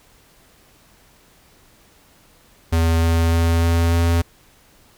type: tone with pitch steps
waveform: square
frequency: 82.41 / 82.94 / 83.46 / 84 / 84.53 Hz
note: E2 / E2 / E2 / E2 / E2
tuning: 0 / +11 / +22 / +33 / +44 cents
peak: -15 dBFS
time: 2.72-4.22 s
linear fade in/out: 10 ms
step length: 300 ms
effects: pink hiss -53 dBFS RMS until 4.97 s